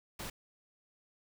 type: noise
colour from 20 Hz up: pink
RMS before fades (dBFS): -42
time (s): 0.19-0.3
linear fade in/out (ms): 5
effects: none